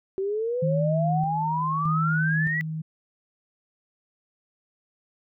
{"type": "exponential sweep", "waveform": "sine", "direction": "up", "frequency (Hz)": [378, 1978], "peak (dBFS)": -24, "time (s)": [0.18, 2.61], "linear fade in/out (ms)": 0}
{"type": "tone with tremolo", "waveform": "sine", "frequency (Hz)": 158, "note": "D#3", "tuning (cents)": 27, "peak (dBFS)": -22, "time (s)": [0.62, 2.82], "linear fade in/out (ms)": 10, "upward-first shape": "square", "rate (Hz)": 0.81, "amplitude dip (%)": 50}
{"effects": []}